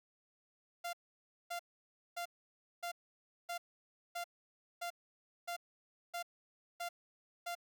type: tone bursts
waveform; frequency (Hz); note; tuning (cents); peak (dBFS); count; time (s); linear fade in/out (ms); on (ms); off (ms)
sawtooth; 694; F5; -11; -35; 11; 0.84-7.552; 10; 92; 570
effects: none